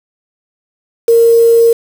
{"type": "tone with quantisation", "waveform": "sine", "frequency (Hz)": 462.6, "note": "A#4", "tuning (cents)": -13, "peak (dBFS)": -4, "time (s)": [1.08, 1.73], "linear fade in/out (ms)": 5, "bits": 4, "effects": []}